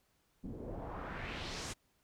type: noise with low-pass filter sweep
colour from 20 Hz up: pink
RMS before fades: -43 dBFS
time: 0.43-1.74 s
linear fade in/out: 20 ms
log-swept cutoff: 260 to 8500 Hz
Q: 1.8
effects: pink hiss -75 dBFS RMS until 2.03 s